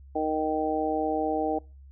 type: harmonic tone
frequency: 155.56 Hz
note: D#3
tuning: in tune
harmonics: 2 / 3 / 4 / 5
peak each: -30 / -30 / -31 / -29 dBFS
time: 0.15-1.59 s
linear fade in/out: 10 ms
effects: noise-tail reverb RT60 0.3 s tail -24 dB re dry + added 68 Hz sine -46 dBFS peak until 1.91 s